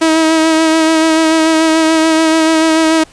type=tone with vibrato; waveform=sawtooth; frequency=320.3 Hz; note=E4; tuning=50 cents flat; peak=-4 dBFS; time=0.01-3.04 s; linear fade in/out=10 ms; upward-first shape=sine; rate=6.9 Hz; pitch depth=24 cents each way; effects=pink hiss -42 dBFS RMS until 3.12 s + resampled to 22050 Hz